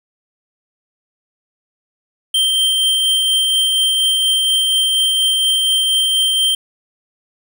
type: tone with tremolo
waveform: square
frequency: 3141 Hz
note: G7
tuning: 3 cents sharp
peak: -12 dBFS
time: 2.34-6.55 s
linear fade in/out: 5 ms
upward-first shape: triangle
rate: 4.2 Hz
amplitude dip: 25%
effects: none